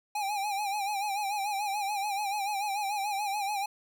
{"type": "tone with vibrato", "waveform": "square", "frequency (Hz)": 812, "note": "G#5", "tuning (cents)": -39, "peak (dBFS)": -30, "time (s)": [0.15, 3.66], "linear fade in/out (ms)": 5, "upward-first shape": "sine", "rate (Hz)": 6.9, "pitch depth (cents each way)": 80, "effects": []}